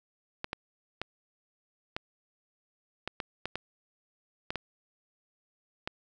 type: clicks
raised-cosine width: 0.3 ms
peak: -17 dBFS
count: 11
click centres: 0.444 / 0.531 / 1.016 / 1.965 / 3.076 / 3.202 / 3.456 / 3.556 / 4.505 / 4.557 / 5.875 s
effects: none